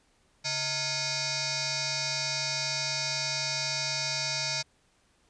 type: tone with frequency modulation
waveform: sine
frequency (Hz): 140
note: C#3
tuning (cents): +18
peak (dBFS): -28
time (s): 0.44-4.63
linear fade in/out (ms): 20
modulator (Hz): 773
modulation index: 7.8
effects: pink hiss -67 dBFS RMS until 5.29 s + resampled to 22050 Hz